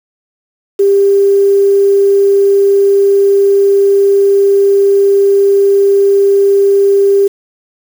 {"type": "tone with quantisation", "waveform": "sine", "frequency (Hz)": 397.4, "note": "G4", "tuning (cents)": 24, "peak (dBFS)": -5, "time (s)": [0.79, 7.28], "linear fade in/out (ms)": 10, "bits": 5, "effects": []}